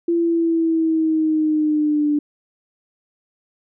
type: exponential sweep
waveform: sine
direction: down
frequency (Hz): 340.8 to 293.7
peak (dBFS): -15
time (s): 0.08-2.19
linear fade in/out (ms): 5
effects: none